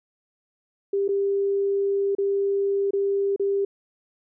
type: tone with dropouts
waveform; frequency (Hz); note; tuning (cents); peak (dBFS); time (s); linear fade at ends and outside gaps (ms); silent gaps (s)
sine; 397.1; G4; +22; -20; 0.93-3.65; 5; 1.08-1.088 / 2.151-2.183 / 2.908-2.933 / 3.362-3.396
effects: none